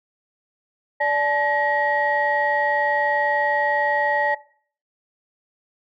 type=tone cluster; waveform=sine; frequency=584 / 863 / 1896 Hz; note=D5 / A5 / A#6; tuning=-10 / -34 / +29 cents; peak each=-22 dBFS; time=1-4.35 s; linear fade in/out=10 ms; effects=noise-tail reverb RT60 0.5 s tail -18 dB re dry + tanh soft clip ceiling -10 dBFS